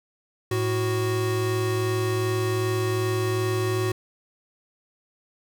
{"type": "tone pair together", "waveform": "square", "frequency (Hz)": [109.12, 370], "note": ["A2", "F#4"], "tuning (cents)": [-14, 0], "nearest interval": "octave + major sixth", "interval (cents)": 2114, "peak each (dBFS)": -26, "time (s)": [0.51, 3.92], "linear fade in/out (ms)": 5, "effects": []}